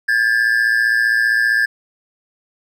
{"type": "tone pair together", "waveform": "triangle", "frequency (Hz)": [1616, 1731.3], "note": ["G#6", "A6"], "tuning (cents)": [-48, -28], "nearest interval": "minor second", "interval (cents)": 120, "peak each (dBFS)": -14, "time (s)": [0.08, 1.66], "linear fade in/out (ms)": 10, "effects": []}